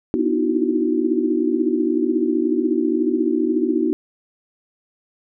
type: tone cluster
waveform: sine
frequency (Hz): 246 / 302.1 / 316.4 / 332.7 / 374.7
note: B3 / D4 / D#4 / E4 / F#4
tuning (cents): -7 / +49 / +29 / +16 / +22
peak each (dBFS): -23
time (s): 0.14-3.93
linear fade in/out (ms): 0
effects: none